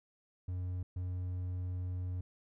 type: tone bursts at uneven times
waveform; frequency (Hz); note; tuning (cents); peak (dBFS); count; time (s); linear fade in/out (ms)
triangle; 90.6; F#2; -36; -33; 2; 0.48-0.83 / 0.96-2.21; 5
effects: none